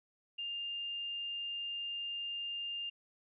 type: tone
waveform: sine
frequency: 2805 Hz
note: F7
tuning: 7 cents sharp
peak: -37 dBFS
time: 0.38-2.9 s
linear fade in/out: 10 ms
effects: none